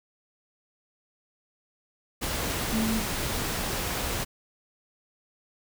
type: tone in noise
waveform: sine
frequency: 222.3 Hz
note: A3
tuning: 18 cents sharp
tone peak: -25 dBFS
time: 2.72-3 s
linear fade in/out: 20 ms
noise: pink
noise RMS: -30 dBFS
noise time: 2.21-4.25 s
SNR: +2 dB
effects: none